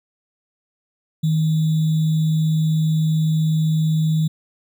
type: tone with sample-and-hold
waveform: sine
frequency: 157.9 Hz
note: D#3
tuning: 26 cents sharp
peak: -15 dBFS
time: 1.23-4.28 s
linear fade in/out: 10 ms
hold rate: 3675 Hz
effects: none